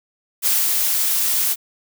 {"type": "noise with ADSR envelope", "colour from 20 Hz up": "blue", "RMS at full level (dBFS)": -17, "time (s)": [0.42, 1.56], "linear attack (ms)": 39, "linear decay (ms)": 230, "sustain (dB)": -2, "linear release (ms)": 44, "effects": []}